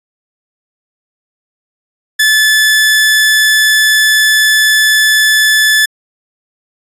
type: tone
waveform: sawtooth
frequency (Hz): 1736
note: A6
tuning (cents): -24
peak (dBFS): -3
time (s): 2.19-5.86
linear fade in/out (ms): 10
effects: resampled to 32000 Hz